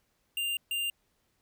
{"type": "tone bursts at uneven times", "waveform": "square", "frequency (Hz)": 2794, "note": "F7", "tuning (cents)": 0, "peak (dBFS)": -30, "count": 2, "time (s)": [[0.37, 0.57], [0.71, 0.9]], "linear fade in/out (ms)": 2, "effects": ["pink hiss -74 dBFS RMS until 1.41 s"]}